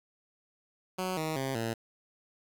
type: tone with pitch steps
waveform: 10% pulse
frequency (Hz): 185.3 / 157.63 / 134.09 / 114.07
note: F#3 / D#3 / C3 / A#2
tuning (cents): +3 / +23 / +43 / -37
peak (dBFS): -23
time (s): 0.98-1.74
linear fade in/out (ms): 10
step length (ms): 190
effects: 10-bit